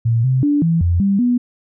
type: tone with pitch steps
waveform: sine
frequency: 115.5 / 130 / 290.9 / 165.6 / 86.4 / 197.7 / 244.5 Hz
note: A#2 / C3 / D4 / E3 / F2 / G3 / B3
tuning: -16 / -11 / -16 / +8 / -18 / +15 / -17 cents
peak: -12 dBFS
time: 0.05-1.38 s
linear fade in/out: 10 ms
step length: 190 ms
effects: none